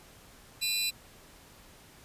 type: tone cluster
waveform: sawtooth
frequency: 2449 / 2689 / 3998 Hz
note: D#7 / E7 / B7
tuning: -28 / +34 / +20 cents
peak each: -33 / -35 / -26 dBFS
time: 0.61-0.91 s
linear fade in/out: 20 ms
effects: pink hiss -55 dBFS RMS until 2.04 s + resampled to 32000 Hz